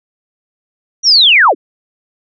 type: linear sweep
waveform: sine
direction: down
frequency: 5880 to 220 Hz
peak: -4 dBFS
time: 1.03-1.55 s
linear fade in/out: 50 ms
effects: none